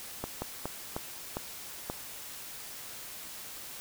slowing click train, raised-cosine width 1 ms, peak -19 dBFS, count 6, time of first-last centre 0.24-1.899 s, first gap 180 ms, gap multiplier 1.31, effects white hiss -44 dBFS RMS until 3.8 s

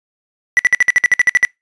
triangle tone bursts, 1965 Hz, B6, 9 cents flat, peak -5 dBFS, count 12, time 0.57-1.45 s, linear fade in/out 0 ms, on 22 ms, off 56 ms, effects noise-tail reverb RT60 0.2 s tail -26 dB re dry + resampled to 22050 Hz

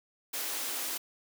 white high-pass noise, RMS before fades -35 dBFS, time 0.33-0.98 s, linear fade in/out 10 ms, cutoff 240 Hz, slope 96 dB/octave, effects none

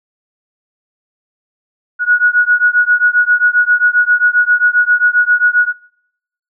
sine beating tone pair, 1455 / 1462.5 Hz, F#6 / F#6, -29 / -21 cents, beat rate 7.5 Hz, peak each -11 / -12 dBFS, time 1.99-5.73 s, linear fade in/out 50 ms, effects noise-tail reverb RT60 0.8 s tail -25 dB re dry

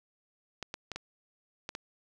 clicks, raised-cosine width 0.2 ms, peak -20 dBFS, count 6, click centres 0.627 / 0.741 / 0.917 / 0.96 / 1.691 / 1.751 s, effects none

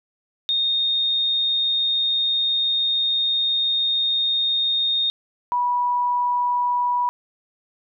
sine tone pair in turn, 3687 / 976.6 Hz, A#7 / B5, -20 / -20 cents, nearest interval octave + major seventh, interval 2300 cents, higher first, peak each -18 dBFS, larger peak neither, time 0.49-5.1 / 5.52-7.09 s, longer first, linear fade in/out 0 ms, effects none

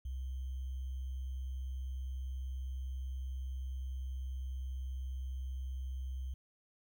sine tone with sample-and-hold, 64.9 Hz, C2, 13 cents flat, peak -37 dBFS, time 0.05-6.34 s, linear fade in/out 5 ms, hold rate 3150 Hz, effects none

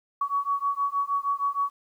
sine beating tone pair, 1123 / 1129.4 Hz, C#6 / C#6, +22 / +32 cents, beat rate 6.4 Hz, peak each -27 dBFS, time 0.21-1.7 s, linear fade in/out 5 ms, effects 10-bit

